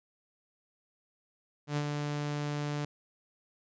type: tone with ADSR envelope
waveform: sawtooth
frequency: 146.83 Hz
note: D3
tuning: in tune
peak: -24 dBFS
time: 1.67-2.85 s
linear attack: 98 ms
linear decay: 58 ms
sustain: -4 dB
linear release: 3 ms
effects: resampled to 16000 Hz